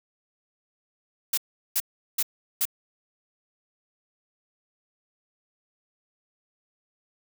blue noise bursts, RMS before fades -24 dBFS, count 4, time 1.33-2.654 s, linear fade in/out 5 ms, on 46 ms, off 380 ms, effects none

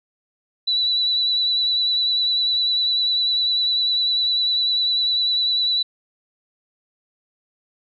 sine tone with vibrato, 3951 Hz, B7, in tune, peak -17 dBFS, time 0.67-5.83 s, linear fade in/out 10 ms, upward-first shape triangle, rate 10 Hz, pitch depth 28 cents each way, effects none

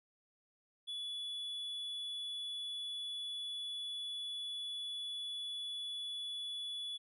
triangle tone, 3420 Hz, A7, 50 cents flat, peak -38 dBFS, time 0.87-6.98 s, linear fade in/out 20 ms, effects resampled to 32000 Hz

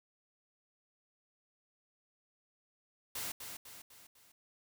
white noise with echo, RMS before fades -40 dBFS, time 3.15-3.32 s, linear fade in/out 5 ms, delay 250 ms, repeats 4, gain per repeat -6 dB, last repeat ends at 4.32 s, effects none

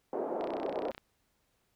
white band-pass noise, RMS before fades -35 dBFS, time 0.13-0.91 s, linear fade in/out 0 ms, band 300 to 690 Hz, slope 24 dB/octave
click train, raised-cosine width 0.3 ms, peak -28 dBFS, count 19, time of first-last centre 0.41-0.98 s, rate 31.6 Hz
effects pink hiss -75 dBFS RMS until 1.75 s

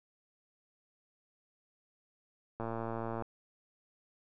click train, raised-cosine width 1 ms, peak -24 dBFS, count 72, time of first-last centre 2.6-3.223 s, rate 114 Hz, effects none

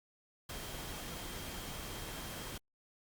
sine tone in noise, 3200 Hz, G7, 35 cents sharp, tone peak -55 dBFS, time 0.49-2.58 s, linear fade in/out 5 ms, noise pink, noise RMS -44 dBFS, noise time 0.49-2.58 s, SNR -14 dB, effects Opus 48 kbps

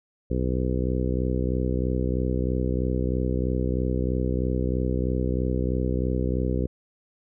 harmonic tone, 63.1 Hz, B1, 38 cents sharp, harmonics 1 / 2 / 3 / 4 / 5 / 6 / 7 / 8, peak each -26 / -29 / -31 / -32 / -33 / -34 / -34 / -35 dBFS, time 0.3-6.67 s, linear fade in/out 10 ms, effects none

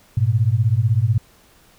sine beating tone pair, 103.83 / 119.83 Hz, G#2 / A#2, 0 / +48 cents, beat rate 16 Hz, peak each -17 dBFS, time 0.17-1.18 s, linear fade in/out 5 ms, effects pink hiss -53 dBFS RMS until 1.78 s

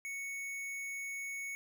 sine tone with hard clipping, 2218 Hz, C#7, in tune, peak -40 dBFS, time 0.05-1.55 s, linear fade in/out 0 ms, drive 15 dB, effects none

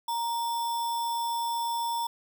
sine tone with sample-and-hold, 934 Hz, A#5, 3 cents sharp, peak -27 dBFS, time 0.08-2.07 s, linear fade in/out 5 ms, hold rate 4410 Hz, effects none

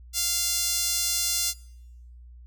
sawtooth tone with high-pass filter, 695 Hz, F5, 9 cents flat, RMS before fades -26 dBFS, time 0.13-1.54 s, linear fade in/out 50 ms, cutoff 5500 Hz, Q 1.2, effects noise-tail reverb RT60 0.9 s tail -25 dB re dry + added 60 Hz sine -44 dBFS peak until 2.46 s

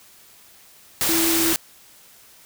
sine tone in noise, 329.6 Hz, E4, in tune, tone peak -21 dBFS, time 1.09-1.53 s, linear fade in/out 0 ms, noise white, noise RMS -21 dBFS, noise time 1.01-1.56 s, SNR -3 dB, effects white hiss -50 dBFS RMS until 2.45 s

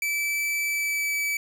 45% pulse tone with pitch glide, 2314 to 2298 Hz, D7 to D7, -26 to -38 cents, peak -24 dBFS, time 0.02-1.37 s, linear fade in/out 2 ms, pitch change -12 cents, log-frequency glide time 0.66-1.15 s, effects none

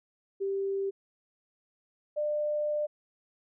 sine tone pair in turn, 392 / 597.7 Hz, G4 / D5, 0 / +30 cents, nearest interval perfect fifth, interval 730 cents, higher second, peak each -28 / -27 dBFS, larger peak second, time 0.4-0.91 / 2.16-2.87 s, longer second, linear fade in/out 20 ms, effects none

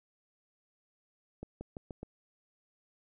accelerating click train, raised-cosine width 2 ms, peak -28 dBFS, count 5, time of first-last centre 1.43-2.03 s, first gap 180 ms, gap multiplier 0.88, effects none

